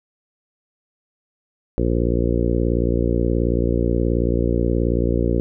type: harmonic tone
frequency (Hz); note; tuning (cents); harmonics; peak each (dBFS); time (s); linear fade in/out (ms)
58.6; A#1; +10; 1 / 2 / 3 / 4 / 5 / 6 / 7 / 8 / 9; -21 / -24 / -27 / -26 / -26 / -25 / -29 / -27 / -30; 1.78-5.4; 0
effects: none